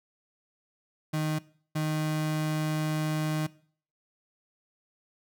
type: tone bursts at uneven times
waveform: 35% pulse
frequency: 154.8 Hz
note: D#3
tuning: 9 cents flat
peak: -25 dBFS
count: 2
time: 1.13-1.39 / 1.75-3.47 s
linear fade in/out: 10 ms
effects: noise-tail reverb RT60 0.5 s tail -20 dB re dry

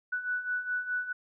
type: beating tone pair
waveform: sine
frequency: 1480 / 1484.8 Hz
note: F#6 / F#6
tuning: 0 / +6 cents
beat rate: 4.8 Hz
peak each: -36 / -31 dBFS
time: 0.12-1.13 s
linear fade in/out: 10 ms
effects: none

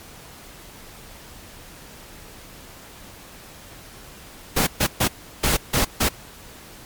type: noise bursts at uneven times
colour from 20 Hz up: pink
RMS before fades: -19 dBFS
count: 6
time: 4.56-4.67 / 4.8-4.87 / 5-5.08 / 5.43-5.57 / 5.73-5.85 / 6-6.09 s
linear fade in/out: 10 ms
effects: pink hiss -43 dBFS RMS until 6.85 s + MP3 96 kbps

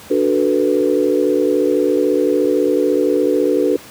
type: chord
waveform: sine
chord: B minor seventh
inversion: first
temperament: equal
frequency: 293.7 / 370 / 440 / 493.9 Hz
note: D4 / F#4 / A4 / B4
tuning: 0 / 0 / 0 / 0 cents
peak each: -18 dBFS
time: 0.1-3.77 s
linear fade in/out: 10 ms
effects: pink hiss -38 dBFS RMS until 3.9 s + high-pass 100 Hz 12 dB/octave

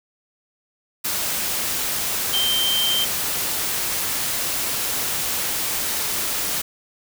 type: tone in noise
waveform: sine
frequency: 3136 Hz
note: G7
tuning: in tune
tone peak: -19 dBFS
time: 2.33-3.05 s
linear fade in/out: 10 ms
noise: white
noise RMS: -24 dBFS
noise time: 1.04-6.62 s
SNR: +2 dB
effects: none

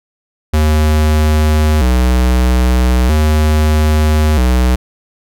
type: tone with vibrato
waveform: square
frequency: 69.3 Hz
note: C#2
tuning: in tune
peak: -9 dBFS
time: 0.53-4.76 s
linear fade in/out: 10 ms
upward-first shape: square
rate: 0.39 Hz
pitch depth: 180 cents each way
effects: none

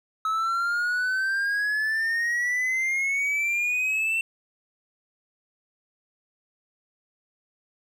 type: exponential sweep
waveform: triangle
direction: up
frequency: 1289 to 2700 Hz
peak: -21 dBFS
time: 0.25-4.21 s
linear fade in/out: 2 ms
effects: none

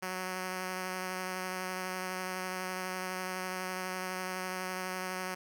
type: tone with vibrato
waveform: 5% pulse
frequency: 185 Hz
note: F#3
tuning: in tune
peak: -24 dBFS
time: 0.02-5.35 s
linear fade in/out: 10 ms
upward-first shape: triangle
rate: 12 Hz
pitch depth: 14 cents each way
effects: none

